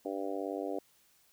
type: harmonic tone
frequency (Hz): 98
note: G2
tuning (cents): 0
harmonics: 3 / 4 / 5 / 6 / 7 / 8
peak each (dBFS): -39 / -40 / -40 / -42 / -42 / -48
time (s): 0.05-0.79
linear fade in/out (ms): 5
effects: white hiss -67 dBFS RMS until 1.32 s